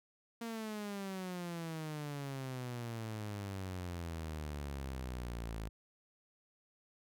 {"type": "exponential sweep", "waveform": "sawtooth", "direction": "down", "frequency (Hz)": [233.1, 53.3], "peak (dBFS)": -36, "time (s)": [0.41, 5.69], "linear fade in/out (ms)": 5, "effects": []}